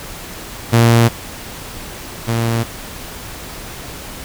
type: tone pair in turn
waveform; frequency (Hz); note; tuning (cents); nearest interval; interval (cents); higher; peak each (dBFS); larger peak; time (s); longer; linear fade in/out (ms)
sawtooth; 116.54 / 115.33; A#2 / A#2; 0 / -18; unison; 18; first; -4 / -11; first; 0.72-1.09 / 2.27-2.64; neither; 20
effects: pink hiss -31 dBFS RMS until 4.24 s